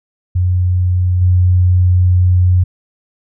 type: tone with level steps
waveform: sine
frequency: 90.4 Hz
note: F#2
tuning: 40 cents flat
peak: -10 / -7 dBFS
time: 0.35-2.64 s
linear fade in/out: 10 ms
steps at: 1.21 s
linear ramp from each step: 10 ms
effects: none